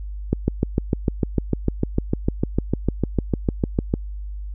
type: click train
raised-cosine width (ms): 3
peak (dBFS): -5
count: 25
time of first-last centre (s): 0.33-3.939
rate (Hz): 6.65
effects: added 50 Hz sine -28 dBFS peak until 4.54 s